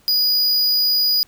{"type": "tone", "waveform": "square", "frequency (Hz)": 4919, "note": "D#8", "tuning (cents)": -21, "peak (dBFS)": -15, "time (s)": [0.08, 1.23], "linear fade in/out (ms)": 0, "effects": ["pink hiss -55 dBFS RMS until 1.27 s"]}